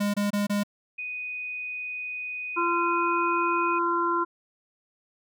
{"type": "tone bursts", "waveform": "square", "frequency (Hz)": 204.4, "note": "G#3", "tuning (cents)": -27, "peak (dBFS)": -24, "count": 4, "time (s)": [0, 0.635], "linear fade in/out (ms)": 10, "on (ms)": 140, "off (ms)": 25}
{"type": "tone", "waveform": "sine", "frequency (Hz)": 2489, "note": "D#7", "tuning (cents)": 0, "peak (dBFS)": -31, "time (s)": [0.98, 3.79], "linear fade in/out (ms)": 10}
{"type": "harmonic tone", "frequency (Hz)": 343, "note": "F4", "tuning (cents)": -31, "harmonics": [1, 3, 4], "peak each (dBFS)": [-28, -25, -28], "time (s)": [2.56, 4.25], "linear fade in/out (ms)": 20}
{"effects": []}